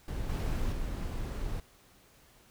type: noise with level steps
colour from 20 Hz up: brown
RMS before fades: -35 / -31 / -35 dBFS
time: 0.08-1.6 s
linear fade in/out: 2 ms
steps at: 0.29 / 0.72 s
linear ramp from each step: 5 ms
effects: pink hiss -61 dBFS RMS until 2.5 s